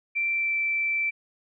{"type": "tone with pitch glide", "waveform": "sine", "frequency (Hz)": [2349, 2333], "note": ["D7", "D7"], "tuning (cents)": [0, -12], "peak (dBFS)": -23, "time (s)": [0.15, 1.11], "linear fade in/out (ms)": 20, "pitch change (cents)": -12, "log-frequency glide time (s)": [0.29, 0.56], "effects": []}